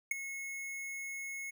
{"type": "tone with ADSR envelope", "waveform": "square", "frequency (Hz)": 2180, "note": "C#7", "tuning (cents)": -29, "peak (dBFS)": -27, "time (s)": [0.11, 1.51], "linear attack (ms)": 4, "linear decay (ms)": 13, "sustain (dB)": -13, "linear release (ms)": 15, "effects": []}